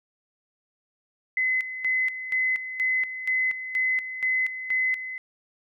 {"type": "tone with tremolo", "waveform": "sine", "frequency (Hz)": 2034, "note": "C7", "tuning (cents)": -50, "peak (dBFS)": -21, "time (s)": [1.37, 5.18], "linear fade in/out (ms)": 2, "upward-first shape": "square", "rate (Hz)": 2.1, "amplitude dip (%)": 70, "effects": []}